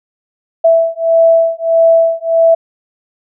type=beating tone pair; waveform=sine; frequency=659.3 / 660.9 Hz; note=E5 / E5; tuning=0 / +4 cents; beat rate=1.6 Hz; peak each=-10 dBFS; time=0.64-2.55 s; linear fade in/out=10 ms; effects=none